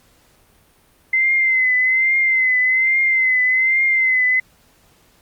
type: tone with vibrato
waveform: sine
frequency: 2061 Hz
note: C7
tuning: 27 cents flat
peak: -13 dBFS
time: 1.13-4.4 s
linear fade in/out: 5 ms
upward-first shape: triangle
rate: 1.2 Hz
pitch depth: 54 cents each way
effects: pink hiss -55 dBFS RMS until 5.21 s + Opus 48 kbps